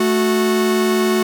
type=tone pair together; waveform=45% pulse; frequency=218.7 / 367.8 Hz; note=A3 / F#4; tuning=-10 / -10 cents; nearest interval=major sixth; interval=900 cents; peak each=-18 / -16 dBFS; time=0-1.23 s; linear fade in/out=5 ms; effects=none